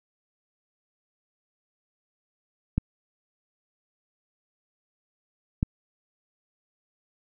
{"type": "clicks", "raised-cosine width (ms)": 5, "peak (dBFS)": -10, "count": 2, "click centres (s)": [2.78, 5.629], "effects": []}